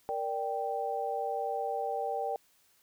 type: chord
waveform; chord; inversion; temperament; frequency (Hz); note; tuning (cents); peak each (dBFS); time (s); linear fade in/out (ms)
sine; G minor; first; equal; 466.2 / 587.3 / 784; Bb4 / D5 / G5; 0 / 0 / 0; -36 / -37 / -33; 0.09-2.36; 0
effects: white hiss -67 dBFS RMS until 2.82 s